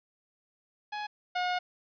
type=tone pair in turn; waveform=sawtooth; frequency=838 / 721.6 Hz; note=G#5 / F#5; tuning=+15 / -44 cents; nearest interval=minor third; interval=259 cents; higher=first; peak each=-30 / -24 dBFS; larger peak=second; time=0.92-1.07 / 1.35-1.59 s; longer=second; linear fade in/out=10 ms; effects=resampled to 11025 Hz + 10-bit